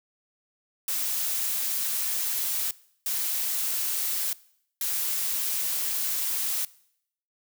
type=noise bursts at uneven times; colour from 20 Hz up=blue; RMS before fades=-28 dBFS; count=3; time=0.88-2.71 / 3.06-4.33 / 4.81-6.65 s; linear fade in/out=2 ms; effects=noise-tail reverb RT60 0.7 s tail -21 dB re dry